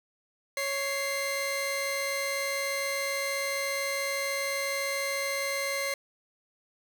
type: tone pair together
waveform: sawtooth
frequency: 553.8 / 2091 Hz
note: C#5 / C7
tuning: -2 / -2 cents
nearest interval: octave + major seventh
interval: 2300 cents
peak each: -28 dBFS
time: 0.57-5.94 s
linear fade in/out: 2 ms
effects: none